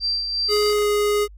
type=tone with tremolo; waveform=sine; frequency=4699 Hz; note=D8; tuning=in tune; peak=-19 dBFS; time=0-0.74 s; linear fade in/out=50 ms; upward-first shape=sine; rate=2.8 Hz; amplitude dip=45%
type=tone with pitch glide; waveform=square; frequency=417.8 to 414.9 Hz; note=G#4 to G#4; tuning=+10 to -2 cents; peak=-18 dBFS; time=0.48-1.28 s; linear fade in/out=50 ms; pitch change=-12 cents; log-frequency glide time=0.74-0.88 s
type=clicks; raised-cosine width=0.3 ms; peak=-25 dBFS; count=7; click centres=0.566 / 0.626 / 0.663 / 0.7 / 0.731 / 0.785 / 0.823 s
effects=added 50 Hz sine -40 dBFS peak until 1.37 s